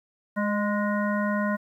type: harmonic tone with a mistuned harmonic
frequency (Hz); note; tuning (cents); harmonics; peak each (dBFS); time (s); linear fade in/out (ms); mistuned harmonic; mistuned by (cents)
207.7; G#3; 0; 1 / 3 / 5 / 7 / 9; -25 / -30 / -32 / -33 / -35; 0.36-1.57; 20; 3; -24
effects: 10-bit